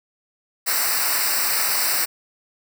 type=noise with comb filter; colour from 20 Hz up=white; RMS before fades=-21 dBFS; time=0.66-2.06 s; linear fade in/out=20 ms; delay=0.3 ms; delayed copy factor=-0.95; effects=none